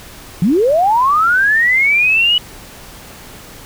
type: linear sweep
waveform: sine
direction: up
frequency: 155.3 to 2960 Hz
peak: -9 dBFS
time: 0.42-2.38 s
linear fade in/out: 2 ms
effects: pink hiss -36 dBFS RMS until 3.65 s